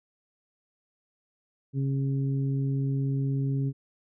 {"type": "harmonic tone", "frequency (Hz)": 136.6, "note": "C#3", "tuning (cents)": -25, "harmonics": [1, 2, 3], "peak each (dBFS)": [-25, -33, -41], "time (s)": [1.73, 3.73], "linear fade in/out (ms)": 50, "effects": []}